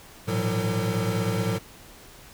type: tone cluster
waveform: square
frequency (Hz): 108.1 / 117.9 / 169.3 / 185.1 / 452.2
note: A2 / A#2 / E3 / F#3 / A4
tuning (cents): -30 / +20 / +46 / +1 / +47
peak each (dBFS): -29 / -32 / -33 / -30 / -32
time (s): 0.27-1.59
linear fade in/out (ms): 20
effects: pink hiss -48 dBFS RMS until 2.33 s